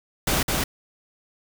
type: noise with echo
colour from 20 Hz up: pink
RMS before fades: -22 dBFS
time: 0.27-0.43 s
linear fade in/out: 5 ms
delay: 210 ms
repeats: 1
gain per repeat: -2 dB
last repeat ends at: 0.64 s
effects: none